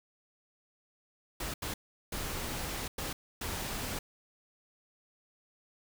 pink noise bursts at uneven times, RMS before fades -37 dBFS, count 5, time 1.4-1.54 / 1.62-1.74 / 2.12-2.88 / 2.98-3.13 / 3.41-3.99 s, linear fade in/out 5 ms, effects none

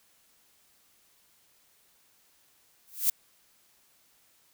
violet noise with exponential growth, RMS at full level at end -20 dBFS, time 2.87-3.1 s, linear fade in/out 5 ms, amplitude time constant 48 ms, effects white hiss -65 dBFS RMS until 4.53 s

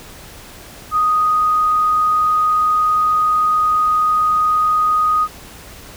sine tone, 1244.5 Hz, D#6, in tune, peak -12 dBFS, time 0.91-5.28 s, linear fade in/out 50 ms, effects added 60 Hz sine -47 dBFS peak until 5.96 s + pink hiss -38 dBFS RMS until 5.96 s

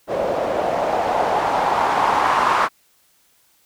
blue noise with low-pass filter sweep, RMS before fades -19 dBFS, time 0.07-2.69 s, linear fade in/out 50 ms, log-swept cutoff 550 to 1100 Hz, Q 3.3, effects white hiss -59 dBFS RMS until 3.65 s

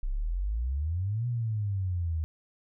sine exponential two-way sweep, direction up then down, 30.87 to 123.1 to 77.7 Hz, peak -27 dBFS, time 0.03-2.24 s, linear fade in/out 0 ms, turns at 1.27 s, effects none

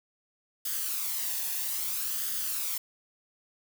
blue noise with flanger, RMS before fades -32 dBFS, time 0.65-2.78 s, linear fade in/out 5 ms, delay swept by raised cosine 0.61 to 1.14 ms, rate 0.61 Hz, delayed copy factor +0.5, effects none

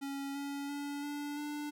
square tone with pitch steps, 277.2 / 281.6 / 286 / 290.5 / 295 Hz, C#4 / C#4 / D4 / D4 / D4, 0 / +27 / -46 / -19 / +8 cents, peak -38 dBFS, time 0.01-1.71 s, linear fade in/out 20 ms, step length 340 ms, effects none

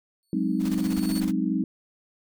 20% pulse tone with exponential growth, 4435 Hz, C#8, in tune, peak -28 dBFS, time 0.23-1.2 s, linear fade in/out 0 ms, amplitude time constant 210 ms
sine chord, Ab dominant seventh, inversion third, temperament equal, 185 / 207.7 / 261.6 / 311.1 Hz, Gb3 / Ab3 / C4 / Eb4, 0 / 0 / 0 / 0 cents, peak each -28 dBFS, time 0.33-1.64 s, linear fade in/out 2 ms
pink noise with tremolo, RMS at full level -37 dBFS, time 0.59-1.33 s, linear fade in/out 50 ms, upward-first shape square, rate 16 Hz, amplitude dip 65%
effects none

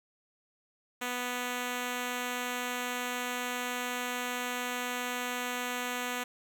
5% pulse tone, 246.9 Hz, B3, in tune, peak -21 dBFS, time 1.01-6.24 s, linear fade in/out 10 ms, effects none

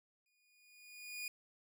sawtooth tone with exponential growth, 2450 Hz, D#7, 27 cents flat, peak -36 dBFS, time 0.26-1.28 s, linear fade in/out 2 ms, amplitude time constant 220 ms, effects none

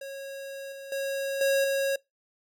square tone with level steps, 548 Hz, C#5, 20 cents flat, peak -37 / -40 / -29 / -22 / -25 dBFS, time 0.01-1.96 s, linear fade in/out 5 ms, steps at 0.72 / 0.92 / 1.41 / 1.64 s, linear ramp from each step 2 ms, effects noise-tail reverb RT60 0.2 s tail -24 dB re dry

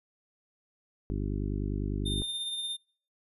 harmonic tone, 50 Hz, G1, 35 cents sharp, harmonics 1 / 2 / 3 / 4 / 5 / 6 / 7 / 8, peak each -32 / -35 / -40 / -39 / -41 / -40 / -43 / -45 dBFS, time 1.1-2.22 s, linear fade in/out 0 ms
square tone with tremolo, 3620 Hz, A7, 48 cents sharp, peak -31 dBFS, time 2.05-2.77 s, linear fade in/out 20 ms, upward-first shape triangle, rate 17 Hz, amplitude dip 40%
effects noise-tail reverb RT60 0.5 s tail -26 dB re dry + resampled to 32000 Hz

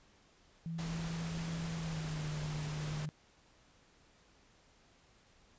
sine tone with pitch glide, 165.1 to 151.4 Hz, E3 to D#3, +3 to -47 cents, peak -37 dBFS, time 0.66-3.09 s, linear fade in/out 0 ms, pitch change -150 cents, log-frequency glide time 1.72-2.29 s
pink noise, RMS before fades -45 dBFS, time 0.78-3.06 s, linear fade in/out 10 ms
effects pink hiss -66 dBFS RMS until 5.58 s + resampled to 16000 Hz

